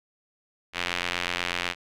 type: tone with band-pass filter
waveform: sawtooth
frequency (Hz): 88.1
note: F2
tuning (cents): +16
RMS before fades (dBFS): -30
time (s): 0.73-1.75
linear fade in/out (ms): 50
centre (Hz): 2600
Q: 1.5
effects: none